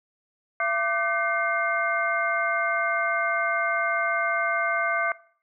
sine tone cluster, 675 / 1181 / 1529 / 2116 Hz, E5 / D6 / G6 / C7, +41 / +9 / -44 / +19 cents, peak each -28 dBFS, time 0.6-5.12 s, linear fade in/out 2 ms, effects noise-tail reverb RT60 0.5 s tail -19 dB re dry

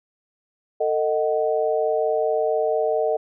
sine chord, D# diminished, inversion second, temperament just, 448 / 622.3 / 746.7 Hz, A4 / D#5 / F#5, +31 / 0 / +16 cents, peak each -22 / -22 / -27 dBFS, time 0.8-3.17 s, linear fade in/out 10 ms, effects none

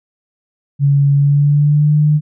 sine tone with pitch glide, 141.1 to 150.36 Hz, C#3 to D3, +31 to +41 cents, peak -8 dBFS, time 0.79-2.21 s, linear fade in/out 50 ms, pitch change +110 cents, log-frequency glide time 1.14-1.95 s, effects none

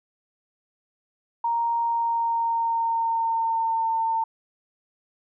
sine tone with pitch glide, 932.3 to 903.1 Hz, A#5 to A5, 0 to +45 cents, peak -21 dBFS, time 1.44-4.24 s, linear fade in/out 5 ms, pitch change -55 cents, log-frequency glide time 1.79-3.88 s, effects none

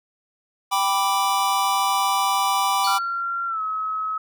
square chord, G major, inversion none, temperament equal, 784 / 987.8 / 1174.7 Hz, G5 / B5 / D6, 0 / 0 / 0 cents, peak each -24 dBFS, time 0.71-2.99 s, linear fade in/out 20 ms
sine tone with exponential decay, 4435 Hz, C#8, in tune, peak -24 dBFS, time 2.84-3.22 s, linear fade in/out 5 ms, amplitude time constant 81 ms
sine tone with pitch glide, 1375 to 1282.9 Hz, F6 to E6, -27 to -47 cents, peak -23 dBFS, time 2.87-4.18 s, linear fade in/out 5 ms, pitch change -120 cents, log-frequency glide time 3.47-3.61 s
effects none

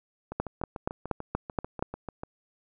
two click trains, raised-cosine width 1 ms, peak -13 / -22 dBFS, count 7 / 14, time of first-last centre 0.4-1.825 / 0.32-2.235 s, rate 4.21 / 6.79 Hz, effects none

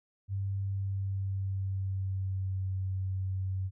sine tone with pitch glide, 98 to 94.77 Hz, G2 to F#2, 0 to +42 cents, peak -30 dBFS, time 0.28-3.71 s, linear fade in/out 50 ms, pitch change -58 cents, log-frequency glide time 0.62-2.68 s, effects none

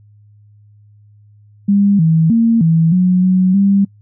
sine tone with pitch steps, 200.9 / 161.5 / 229.1 / 163.3 / 182.3 / 185.2 / 198 Hz, G3 / E3 / A#3 / E3 / F#3 / F#3 / G3, +43 / -35 / -30 / -16 / -25 / +2 / +18 cents, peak -8 dBFS, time 1.68-3.85 s, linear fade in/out 10 ms, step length 310 ms, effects noise-tail reverb RT60 0.1 s tail -25 dB re dry + added 104 Hz sine -43 dBFS peak until 4.01 s

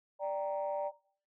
sine chord, G minor, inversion second, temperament equal, 587.3 / 784 / 932.3 Hz, D5 / G5 / Bb5, 0 / 0 / 0 cents, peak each -33 / -39 / -39 dBFS, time 0.19-0.92 s, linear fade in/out 50 ms, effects noise-tail reverb RT60 0.5 s tail -19 dB re dry + tanh soft clip ceiling -25 dBFS

